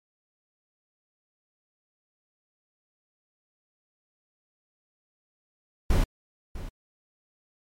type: noise with echo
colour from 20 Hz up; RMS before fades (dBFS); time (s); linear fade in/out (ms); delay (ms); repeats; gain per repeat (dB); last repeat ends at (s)
brown; -20; 5.9-6.04; 5; 650; 1; -15; 6.69
effects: MP3 64 kbps